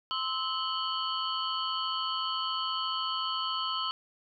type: tone cluster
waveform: sine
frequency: 1041 / 1302 / 2973 / 3147 / 4408 Hz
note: C6 / E6 / F#7 / G7 / C#8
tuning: -9 / -22 / +8 / +6 / -11 cents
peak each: -36 / -34 / -35 / -38 / -39 dBFS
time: 0.11-3.91 s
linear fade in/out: 0 ms
effects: none